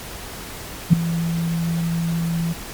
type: tone with ADSR envelope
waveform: sine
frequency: 167.2 Hz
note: E3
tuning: 25 cents sharp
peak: -4 dBFS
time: 0.9-2.54 s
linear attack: 32 ms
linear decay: 4 ms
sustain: -15 dB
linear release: 26 ms
effects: pink hiss -34 dBFS RMS until 2.73 s + MP3 96 kbps